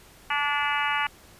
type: harmonic tone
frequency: 289.8 Hz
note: D4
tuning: 23 cents flat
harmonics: 3 / 4 / 5 / 6 / 7 / 8 / 9 / 10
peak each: -29 / -30 / -31 / -32 / -32 / -33 / -34 / -34 dBFS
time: 0.3-1.07 s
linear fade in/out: 5 ms
effects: pink hiss -52 dBFS RMS until 1.39 s + resampled to 32000 Hz